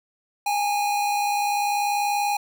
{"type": "tone pair together", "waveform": "square", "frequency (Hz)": [819.7, 880], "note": ["G#5", "A5"], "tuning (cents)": [-23, 0], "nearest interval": "minor second", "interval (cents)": 123, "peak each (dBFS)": [-22, -34], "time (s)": [0.46, 2.37], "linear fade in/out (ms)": 5, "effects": ["10-bit"]}